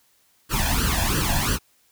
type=noise with flanger; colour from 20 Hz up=pink; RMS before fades=-22 dBFS; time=0.49-1.59 s; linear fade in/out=50 ms; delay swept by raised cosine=0.66 to 1.21 ms; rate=2.9 Hz; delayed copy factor=+0.85; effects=white hiss -62 dBFS RMS until 1.91 s